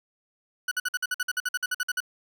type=tone bursts; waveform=40% pulse; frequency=1480 Hz; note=F#6; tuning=in tune; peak=-24 dBFS; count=16; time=0.68-2.004 s; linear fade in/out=5 ms; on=34 ms; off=52 ms; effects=none